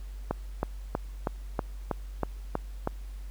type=click train; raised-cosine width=1 ms; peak=-13 dBFS; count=9; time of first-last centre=0.31-2.874 s; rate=3.12 Hz; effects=added 48 Hz sine -37 dBFS peak until 3.3 s + pink hiss -58 dBFS RMS until 3.3 s